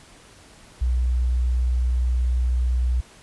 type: tone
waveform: sine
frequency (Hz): 61.74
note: B1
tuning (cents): 0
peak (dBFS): -18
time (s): 0.81-3.01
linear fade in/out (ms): 10
effects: pink hiss -49 dBFS RMS until 3.22 s + resampled to 24000 Hz